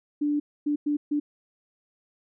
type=tone bursts at uneven times; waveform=sine; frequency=293.7 Hz; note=D4; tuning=in tune; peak=-22 dBFS; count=4; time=0.21-0.4 / 0.66-0.76 / 0.86-0.97 / 1.11-1.2 s; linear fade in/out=10 ms; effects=none